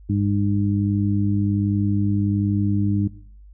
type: harmonic tone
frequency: 101.3 Hz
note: G#2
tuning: 43 cents flat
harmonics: 1 / 2 / 3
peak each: -20 / -23 / -25 dBFS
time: 0.09-3.08 s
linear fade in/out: 10 ms
effects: noise-tail reverb RT60 0.6 s tail -19 dB re dry + added 50 Hz sine -42 dBFS peak until 3.53 s